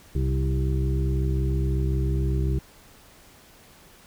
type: harmonic tone with a mistuned harmonic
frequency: 65.5 Hz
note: C2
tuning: 2 cents sharp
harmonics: 1 / 2 / 3 / 5 / 6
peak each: -23 / -26 / -35 / -34 / -35 dBFS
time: 0.15-2.59 s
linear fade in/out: 5 ms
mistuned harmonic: 2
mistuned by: +23 cents
effects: pink hiss -52 dBFS RMS until 4.06 s